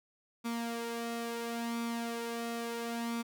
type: tone with flanger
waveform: sawtooth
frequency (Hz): 233.1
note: A#3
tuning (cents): 0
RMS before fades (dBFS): -37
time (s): 0.44-3.23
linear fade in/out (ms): 20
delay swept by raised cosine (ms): 0.85 to 2.75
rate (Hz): 0.73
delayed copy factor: +0.55
effects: none